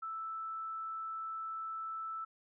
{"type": "tone", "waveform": "sine", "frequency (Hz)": 1318.5, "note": "E6", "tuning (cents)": 0, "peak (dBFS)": -38, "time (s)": [0.02, 2.25], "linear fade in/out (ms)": 10, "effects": []}